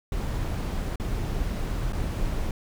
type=noise with dropouts; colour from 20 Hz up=brown; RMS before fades=-28 dBFS; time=0.12-2.51 s; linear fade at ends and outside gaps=2 ms; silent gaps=0.958-0.998 / 1.924-1.931 s; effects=none